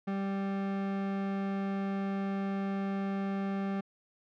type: tone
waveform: 40% pulse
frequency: 196 Hz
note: G3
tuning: in tune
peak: -30 dBFS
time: 0.07-3.81 s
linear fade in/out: 10 ms
effects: low-pass 2000 Hz 12 dB/octave